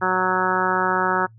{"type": "harmonic tone", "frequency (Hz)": 185, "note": "F#3", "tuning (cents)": 0, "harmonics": [1, 2, 3, 4, 5, 6, 7, 8, 9], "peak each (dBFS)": [-30, -26, -30, -28, -24, -29, -24, -26, -28], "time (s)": [0.01, 1.27], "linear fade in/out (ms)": 20, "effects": ["noise-tail reverb RT60 0.1 s tail -24 dB re dry", "added 112 Hz sine -45 dBFS peak until 1.38 s"]}